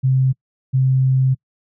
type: tone pair in turn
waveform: sine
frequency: 131.3 / 131.3 Hz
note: C3 / C3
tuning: +6 / +6 cents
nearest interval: unison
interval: 0 cents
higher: neither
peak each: -12 dBFS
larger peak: neither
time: 0.03-0.33 / 0.73-1.35 s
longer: second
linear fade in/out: 20 ms
effects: noise-tail reverb RT60 0.1 s tail -26 dB re dry